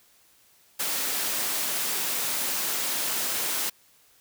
white high-pass noise, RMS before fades -28 dBFS, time 0.79-3.7 s, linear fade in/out 10 ms, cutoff 200 Hz, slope 12 dB/octave, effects white hiss -60 dBFS RMS until 4.2 s

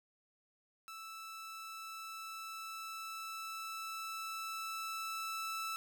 sawtooth tone with level ramp, 1318.5 Hz, E6, in tune, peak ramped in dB -43 to -34 dBFS, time 0.88-5.76 s, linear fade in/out 0 ms, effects none

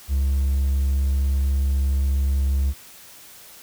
triangle tone, 68.3 Hz, C#2, 25 cents flat, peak -15 dBFS, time 0.08-2.74 s, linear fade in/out 50 ms, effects tanh soft clip ceiling -11 dBFS + white hiss -45 dBFS RMS until 3.62 s

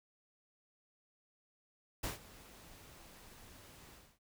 pink noise with ADSR envelope, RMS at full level -38 dBFS, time 2.03-4.19 s, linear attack 10 ms, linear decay 140 ms, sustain -19 dB, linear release 270 ms, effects noise-tail reverb RT60 0.1 s tail -25 dB re dry

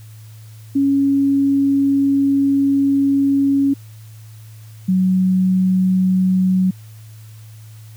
sine tone pair in turn, 277.2 / 186.19 Hz, C#4 / F#3, 0 / +11 cents, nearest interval perfect fifth, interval 689 cents, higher first, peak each -12 dBFS, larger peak neither, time 0.75-3.74 / 4.88-6.71 s, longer first, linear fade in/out 10 ms, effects added 109 Hz sine -36 dBFS peak until 7.96 s + white hiss -50 dBFS RMS until 7.96 s

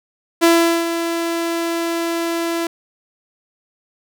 sawtooth tone with ADSR envelope, 335.6 Hz, E4, 31 cents sharp, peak -5 dBFS, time 0.41-2.67 s, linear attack 27 ms, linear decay 410 ms, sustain -10 dB, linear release 3 ms, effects none

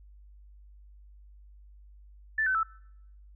sine tone with pitch steps, 1760 / 1523.3 / 1318.5 Hz, A6 / F#6 / E6, 0 / +50 / 0 cents, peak -24 dBFS, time 2.38-2.632 s, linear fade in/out 5 ms, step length 84 ms, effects noise-tail reverb RT60 0.8 s tail -26 dB re dry + added 50 Hz sine -50 dBFS peak until 3.35 s

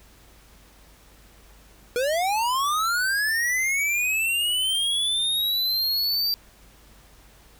square linear sweep, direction up, 470 to 4698 Hz, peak -22 dBFS, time 1.96-6.34 s, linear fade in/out 0 ms, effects added 50 Hz sine -53 dBFS peak until 7.59 s + pink hiss -54 dBFS RMS until 7.59 s

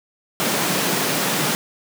pink high-pass noise, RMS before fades -21 dBFS, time 0.4-1.55 s, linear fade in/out 0 ms, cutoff 140 Hz, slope 48 dB/octave, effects none

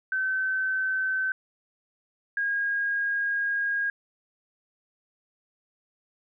sine tone pair in turn, 1533 / 1631.4 Hz, G6 / G#6, -39 / -31 cents, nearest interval minor second, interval 108 cents, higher second, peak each -24 dBFS, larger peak neither, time 0.12-1.32 / 2.37-3.9 s, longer second, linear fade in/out 2 ms, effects none

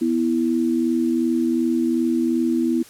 sine tone pair together, 246.9 / 329.6 Hz, B3 / E4, 0 / 0 cents, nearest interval perfect fourth, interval 500 cents, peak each -20 dBFS, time 0.01-2.83 s, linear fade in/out 10 ms, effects white hiss -46 dBFS RMS until 2.89 s + low-pass 12000 Hz 12 dB/octave

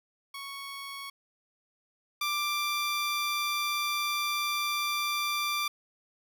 15% pulse tone pair in turn, 1108.7 / 1179.7 Hz, C#6 / D6, 0 / +7 cents, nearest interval minor second, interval 107 cents, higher second, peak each -32 / -22 dBFS, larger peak second, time 0.34-1.1 / 2.21-5.68 s, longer second, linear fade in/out 5 ms, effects none

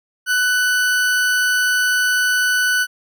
40% pulse tone, 1492 Hz, F#6, 14 cents sharp, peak -14 dBFS, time 0.26-2.87 s, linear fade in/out 50 ms, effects none

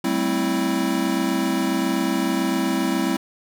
square chord, A minor seventh, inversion third, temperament equal with one note detuned, 192.63 / 220 / 261.6 / 329.6 Hz, G3 / A3 / C4 / E4, -30 / 0 / 0 / 0 cents, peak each -27 / -29 / -25 / -25 dBFS, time 0.04-3.17 s, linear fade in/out 5 ms, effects none

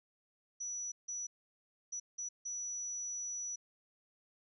sine tone bursts at uneven times, 5900 Hz, F#8, 6 cents flat, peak -38 dBFS, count 5, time 0.6-0.92 / 1.08-1.27 / 1.92-2 / 2.18-2.29 / 2.45-3.56 s, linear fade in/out 10 ms, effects none

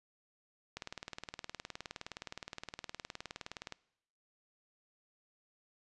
click train, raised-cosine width 0.2 ms, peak -24 dBFS, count 58, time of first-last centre 0.77-3.723 s, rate 19.3 Hz, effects noise-tail reverb RT60 0.8 s tail -23 dB re dry + resampled to 24000 Hz

